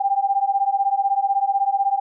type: beating tone pair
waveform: sine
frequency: 784 / 800 Hz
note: G5 / G5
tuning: 0 / +35 cents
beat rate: 16 Hz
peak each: -20 dBFS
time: 0-2 s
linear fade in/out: 10 ms
effects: none